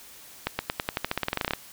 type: accelerating click train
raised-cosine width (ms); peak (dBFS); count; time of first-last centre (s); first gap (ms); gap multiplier
0.3; -9; 18; 0.47-1.535; 120; 0.91
effects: white hiss -48 dBFS RMS until 1.72 s